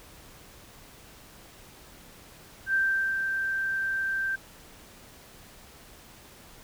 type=tone with ADSR envelope; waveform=sine; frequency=1568 Hz; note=G6; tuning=in tune; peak=-21 dBFS; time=2.66-4.36 s; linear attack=80 ms; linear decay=410 ms; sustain=-5 dB; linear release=10 ms; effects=pink hiss -51 dBFS RMS until 6.63 s